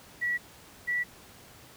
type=tone pair in turn; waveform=sine; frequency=1937 / 1951.6 Hz; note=B6 / B6; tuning=-34 / -21 cents; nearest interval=unison; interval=13 cents; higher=second; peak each=-26 dBFS; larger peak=neither; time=0.21-0.38 / 0.87-1.04 s; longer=neither; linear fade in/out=20 ms; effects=pink hiss -52 dBFS RMS until 1.76 s + high-pass 60 Hz 12 dB/octave